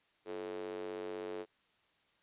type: tone with high-pass filter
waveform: square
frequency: 48 Hz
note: G1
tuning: 36 cents flat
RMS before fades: -42 dBFS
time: 0.25-1.46 s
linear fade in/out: 50 ms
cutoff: 400 Hz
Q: 5.4
effects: white hiss -72 dBFS RMS until 2.22 s + resampled to 8000 Hz